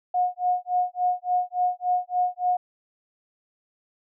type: tone with tremolo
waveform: sine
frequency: 723 Hz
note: F#5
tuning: 40 cents flat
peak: -18 dBFS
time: 0.14-2.57 s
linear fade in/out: 5 ms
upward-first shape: sine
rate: 3.5 Hz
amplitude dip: 100%
effects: none